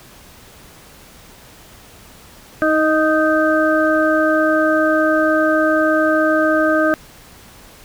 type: harmonic tone with a mistuned harmonic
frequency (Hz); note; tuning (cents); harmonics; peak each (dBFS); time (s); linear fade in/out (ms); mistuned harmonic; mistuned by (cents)
311.1; D#4; 0; 1 / 2 / 4 / 5; -17 / -16 / -21 / -19; 2.62-6.94; 0; 1; +18
effects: pink hiss -43 dBFS RMS until 7.84 s